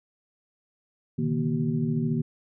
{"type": "tone cluster", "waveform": "sine", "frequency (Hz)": [122.4, 143.7, 157.5, 236.5, 378.6], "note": ["B2", "D3", "D#3", "A#3", "F#4"], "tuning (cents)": [-15, -37, 21, 25, 40], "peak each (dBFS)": [-33, -33, -27, -27, -36], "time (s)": [1.18, 2.22], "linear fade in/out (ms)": 10, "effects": []}